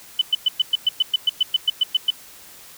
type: tone bursts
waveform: sine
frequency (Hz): 3002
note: F#7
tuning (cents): +24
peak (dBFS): -13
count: 15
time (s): 0.19-2.105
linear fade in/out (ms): 5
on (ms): 25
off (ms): 110
effects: white hiss -44 dBFS RMS until 2.77 s